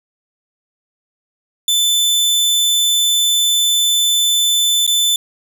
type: tone with dropouts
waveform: sawtooth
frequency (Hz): 3520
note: A7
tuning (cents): 0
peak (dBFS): -9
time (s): 1.68-5.16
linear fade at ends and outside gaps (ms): 2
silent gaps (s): 4.866-4.876
effects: none